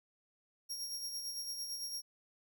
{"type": "tone with tremolo", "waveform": "sawtooth", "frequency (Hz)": 5588, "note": "F8", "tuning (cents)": 0, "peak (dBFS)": -35, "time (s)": [0.69, 2.02], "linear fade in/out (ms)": 20, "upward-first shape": "sine", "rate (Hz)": 8.9, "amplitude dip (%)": 45, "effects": []}